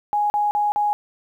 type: tone bursts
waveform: sine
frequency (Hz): 830.6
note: G#5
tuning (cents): 0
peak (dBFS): -17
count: 4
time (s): 0.13-0.93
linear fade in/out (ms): 0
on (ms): 170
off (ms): 40
effects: 9-bit